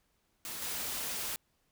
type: noise with level steps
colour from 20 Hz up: white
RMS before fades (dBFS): -41 / -37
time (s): 0.45-1.36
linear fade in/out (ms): 0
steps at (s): 0.62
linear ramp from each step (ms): 2
effects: pink hiss -75 dBFS RMS until 1.71 s